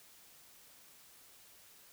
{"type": "silence", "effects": ["white hiss -60 dBFS RMS until 1.92 s"]}